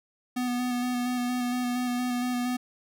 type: tone with vibrato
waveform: square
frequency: 246.9 Hz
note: B3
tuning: in tune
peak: -27 dBFS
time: 0.36-2.57 s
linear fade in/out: 10 ms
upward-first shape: square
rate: 4.3 Hz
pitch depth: 15 cents each way
effects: none